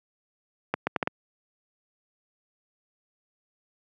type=accelerating click train; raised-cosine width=0.5 ms; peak=-9 dBFS; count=5; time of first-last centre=0.74-1.074 s; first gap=130 ms; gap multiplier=0.71; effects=high-pass 150 Hz 12 dB/octave